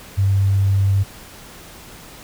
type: tone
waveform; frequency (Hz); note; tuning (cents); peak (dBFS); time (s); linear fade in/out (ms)
sine; 98; G2; 0; -13; 0.17-1.04; 20
effects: pink hiss -40 dBFS RMS until 2.23 s